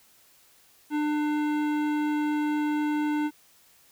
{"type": "tone with hard clipping", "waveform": "sine", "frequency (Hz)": 299.3, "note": "D4", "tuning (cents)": 33, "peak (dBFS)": -26, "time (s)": [0.9, 3.31], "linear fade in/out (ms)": 50, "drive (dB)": 15, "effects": ["white hiss -59 dBFS RMS until 3.91 s"]}